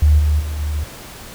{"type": "tone with level steps", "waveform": "sine", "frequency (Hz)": 75.1, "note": "D2", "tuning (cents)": 39, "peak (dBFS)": [-8, -12, -21, -18], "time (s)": [0.02, 0.84], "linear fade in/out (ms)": 5, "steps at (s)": [0.18, 0.39, 0.58], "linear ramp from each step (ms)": 20, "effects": ["pink hiss -36 dBFS RMS until 1.34 s"]}